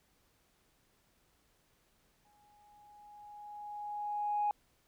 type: tone with exponential growth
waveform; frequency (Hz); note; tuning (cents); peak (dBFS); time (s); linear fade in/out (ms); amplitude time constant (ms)
sine; 830.6; G#5; 0; -27; 2.25-4.51; 1; 490
effects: tanh soft clip ceiling -24 dBFS + pink hiss -72 dBFS RMS until 4.87 s